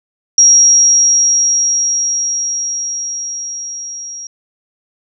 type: tone with level ramp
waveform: sine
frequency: 5650 Hz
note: F8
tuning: 19 cents sharp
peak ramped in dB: -3 to -25 dBFS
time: 0.38-4.27 s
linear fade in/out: 2 ms
effects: none